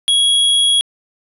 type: tone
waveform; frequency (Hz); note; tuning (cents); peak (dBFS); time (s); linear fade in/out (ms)
square; 3322; G#7; 0; -11; 0.08-0.81; 0
effects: resampled to 32000 Hz + 8-bit